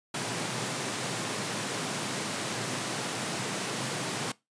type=high-pass noise; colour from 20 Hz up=pink; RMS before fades=-33 dBFS; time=0.14-4.32 s; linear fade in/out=5 ms; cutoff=110 Hz; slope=96 dB/octave; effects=noise-tail reverb RT60 0.2 s tail -20 dB re dry + resampled to 22050 Hz